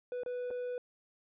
triangle tone with dropouts, 493.9 Hz, B4, in tune, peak -33 dBFS, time 0.12-0.78 s, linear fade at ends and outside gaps 1 ms, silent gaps 0.234-0.261 / 0.505-0.51 s, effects resampled to 8000 Hz

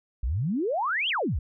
sine exponential two-way sweep, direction up then down, 51.7 to 3363 to 51.7 Hz, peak -24 dBFS, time 0.23-1.39 s, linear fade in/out 5 ms, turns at 1.09 s, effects none

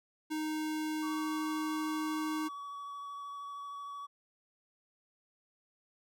square tone, 310 Hz, D#4, 6 cents flat, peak -34 dBFS, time 0.3-2.49 s, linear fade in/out 20 ms
triangle tone with vibrato, 1134 Hz, C#6, 39 cents sharp, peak -39 dBFS, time 1.02-4.07 s, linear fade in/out 20 ms, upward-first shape triangle, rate 13 Hz, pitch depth 16 cents each way
effects none

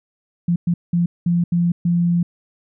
sine tone bursts at uneven times, 172.7 Hz, F3, 19 cents flat, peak -14 dBFS, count 6, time 0.48-0.56 / 0.67-0.74 / 0.93-1.06 / 1.26-1.44 / 1.52-1.72 / 1.85-2.23 s, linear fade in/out 5 ms, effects none

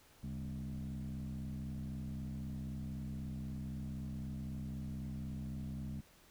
sine tone with frequency modulation, 144.4 Hz, D3, 29 cents flat, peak -38 dBFS, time 0.23-6.01 s, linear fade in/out 10 ms, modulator 63.9 Hz, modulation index 1.4, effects tanh soft clip ceiling -37 dBFS + pink hiss -64 dBFS RMS until 6.3 s

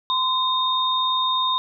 sine tone pair together, 1027 / 3684 Hz, C6 / A#7, -33 / -21 cents, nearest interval octave + minor seventh, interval 2212 cents, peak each -21 / -22 dBFS, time 0.1-1.58 s, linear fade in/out 0 ms, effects none

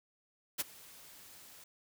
white noise with ADSR envelope, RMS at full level -32 dBFS, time 0.58-1.64 s, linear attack 24 ms, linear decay 22 ms, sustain -23 dB, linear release 4 ms, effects none

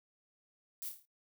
violet noise with echo, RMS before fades -42 dBFS, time 0.82-0.89 s, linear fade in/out 0 ms, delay 27 ms, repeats 6, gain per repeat -5 dB, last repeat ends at 1.052 s, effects noise-tail reverb RT60 0.1 s tail -17 dB re dry

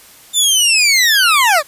20% pulse linear sweep, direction down, 3599 to 545 Hz, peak -4 dBFS, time 0.33-1.63 s, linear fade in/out 50 ms, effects white hiss -42 dBFS RMS until 1.67 s + resampled to 32000 Hz

